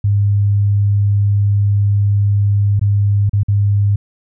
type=tone with dropouts; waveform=sine; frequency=101.5 Hz; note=G#2; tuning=39 cents flat; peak=-10 dBFS; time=0.04-3.96 s; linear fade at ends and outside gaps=5 ms; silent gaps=2.795-2.813 / 3.295-3.332 / 3.433-3.483 s; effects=none